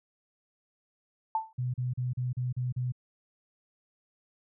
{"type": "tone with exponential decay", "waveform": "sine", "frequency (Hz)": 885, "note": "A5", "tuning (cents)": 10, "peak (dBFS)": -22, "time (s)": [1.35, 1.53], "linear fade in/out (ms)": 2, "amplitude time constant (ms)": 39}
{"type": "tone bursts", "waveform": "sine", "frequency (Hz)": 125.1, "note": "B2", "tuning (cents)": 23, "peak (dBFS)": -28, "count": 7, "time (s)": [1.58, 2.922], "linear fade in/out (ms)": 10, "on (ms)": 160, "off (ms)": 37}
{"effects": []}